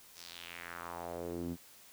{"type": "tone with band-pass filter sweep", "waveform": "sawtooth", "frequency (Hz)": 86, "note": "F2", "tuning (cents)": -26, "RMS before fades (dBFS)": -43, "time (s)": [0.14, 1.57], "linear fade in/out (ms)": 50, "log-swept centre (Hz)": [6100, 220], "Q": 2.5, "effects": ["white hiss -58 dBFS RMS until 1.92 s"]}